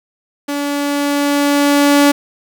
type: tone with level ramp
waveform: sawtooth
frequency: 286.5 Hz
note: D4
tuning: 43 cents flat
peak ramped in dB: -14 to -3 dBFS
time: 0.48-2.12 s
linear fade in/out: 10 ms
effects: 7-bit